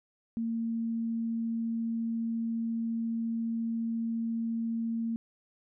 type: tone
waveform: sine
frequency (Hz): 228.6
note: A#3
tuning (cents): -34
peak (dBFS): -29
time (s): 0.37-5.16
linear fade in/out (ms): 0
effects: none